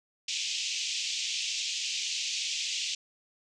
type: band-pass noise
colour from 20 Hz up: pink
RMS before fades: -33 dBFS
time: 0.28-2.95 s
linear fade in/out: 5 ms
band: 2500 to 7100 Hz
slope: 48 dB/octave
effects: none